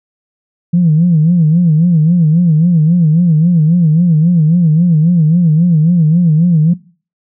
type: tone with vibrato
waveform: sine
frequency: 164.81 Hz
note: E3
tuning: in tune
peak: -5 dBFS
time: 0.73-6.74 s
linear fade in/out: 10 ms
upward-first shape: sine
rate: 3.7 Hz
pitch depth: 140 cents each way
effects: noise-tail reverb RT60 0.4 s tail -20 dB re dry + tanh soft clip ceiling -1 dBFS